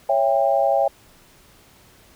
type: chord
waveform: sine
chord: C# diminished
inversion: none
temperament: just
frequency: 554.4 / 665.2 / 798.3 Hz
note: C#5 / E5 / G5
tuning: 0 / +16 / +31 cents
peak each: -20 dBFS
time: 0.09-0.88 s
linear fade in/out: 5 ms
effects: pink hiss -52 dBFS RMS until 2.15 s